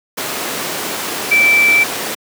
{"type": "tone in noise", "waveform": "sine", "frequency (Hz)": 2330, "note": "D7", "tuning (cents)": -14, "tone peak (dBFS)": -8, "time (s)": [1.31, 1.84], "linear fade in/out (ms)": 10, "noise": "pink", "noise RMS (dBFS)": -20, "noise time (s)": [0.17, 2.15], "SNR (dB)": 9, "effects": ["high-pass 300 Hz 12 dB/octave"]}